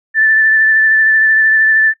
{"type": "tone with vibrato", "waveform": "sine", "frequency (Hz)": 1760, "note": "A6", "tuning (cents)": 0, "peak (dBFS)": -7, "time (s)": [0.14, 1.94], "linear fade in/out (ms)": 50, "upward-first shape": "sine", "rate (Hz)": 13, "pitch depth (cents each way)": 16, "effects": ["noise-tail reverb RT60 0.1 s tail -21 dB re dry"]}